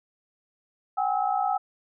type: tone cluster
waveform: sine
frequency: 751 / 810 / 1294 Hz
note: F#5 / G#5 / E6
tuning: +26 / -43 / -32 cents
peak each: -26 / -26 / -31 dBFS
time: 0.97-1.58 s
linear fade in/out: 10 ms
effects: none